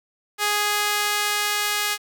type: tone with high-pass filter sweep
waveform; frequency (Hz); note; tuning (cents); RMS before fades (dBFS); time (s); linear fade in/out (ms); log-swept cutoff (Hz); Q
sawtooth; 415.3; G#4; 0; -23; 0.38-1.98; 50; 1100 to 1700; 0.72
effects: none